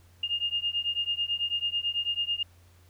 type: beating tone pair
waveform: sine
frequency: 2825 / 2834.1 Hz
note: F7 / F7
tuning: +19 / +25 cents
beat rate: 9.1 Hz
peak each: -30 dBFS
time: 0.23-2.43 s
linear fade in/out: 5 ms
effects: added 88 Hz sine -55 dBFS peak until 2.89 s + pink hiss -63 dBFS RMS until 2.89 s